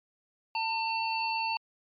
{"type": "harmonic tone", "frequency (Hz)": 899, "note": "A5", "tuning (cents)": 37, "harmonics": [1, 3, 5], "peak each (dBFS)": [-30, -33, -37], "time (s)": [0.55, 1.57], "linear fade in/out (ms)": 2, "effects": ["MP3 32 kbps"]}